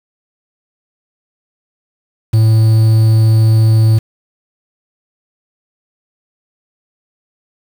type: tone with quantisation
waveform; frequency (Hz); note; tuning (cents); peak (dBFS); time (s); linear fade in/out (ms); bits
triangle; 110.7; A2; +11; -4; 2.33-3.99; 10; 5
effects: none